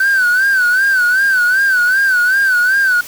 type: tone with vibrato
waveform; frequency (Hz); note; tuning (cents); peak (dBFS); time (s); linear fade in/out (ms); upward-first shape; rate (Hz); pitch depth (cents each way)
triangle; 1524; G6; -49; -7; 0-3.01; 5; sine; 2.6; 99
effects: tanh soft clip ceiling -4 dBFS + white hiss -32 dBFS RMS until 3.07 s